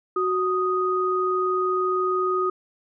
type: tone pair together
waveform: sine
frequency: 370.6 / 1244.5 Hz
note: F#4 / D#6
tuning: +3 / 0 cents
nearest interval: octave + major sixth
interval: 2097 cents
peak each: -23 dBFS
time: 0.16-2.5 s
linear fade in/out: 5 ms
effects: none